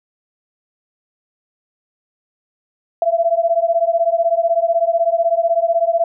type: beating tone pair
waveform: sine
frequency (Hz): 665 / 681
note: E5 / F5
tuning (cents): +15 / -44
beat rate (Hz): 16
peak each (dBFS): -16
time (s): 3.02-6.04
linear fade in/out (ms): 2
effects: none